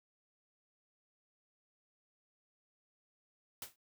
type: noise with exponential decay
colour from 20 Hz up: white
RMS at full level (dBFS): -40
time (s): 3.62-3.76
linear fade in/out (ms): 2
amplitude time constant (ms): 29
effects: noise-tail reverb RT60 0.1 s tail -24 dB re dry